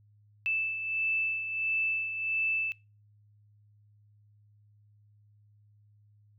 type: beating tone pair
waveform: sine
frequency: 2637 / 2638.5 Hz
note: E7 / E7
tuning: 0 / +1 cents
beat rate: 1.5 Hz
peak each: -29 / -37 dBFS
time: 0.46-2.72 s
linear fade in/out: 0 ms
effects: noise-tail reverb RT60 0.3 s tail -23 dB re dry + added 104 Hz sine -59 dBFS peak until 6.38 s